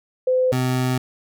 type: tone pair in turn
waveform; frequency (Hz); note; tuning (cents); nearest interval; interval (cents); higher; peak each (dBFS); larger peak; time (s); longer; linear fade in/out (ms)
sine / 25% pulse; 511 / 127.75; C5 / C3; -41 / -41; 2 octaves; 2400; first; -15; neither; 0.27-0.52 / 0.52-0.98; second; 5
effects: none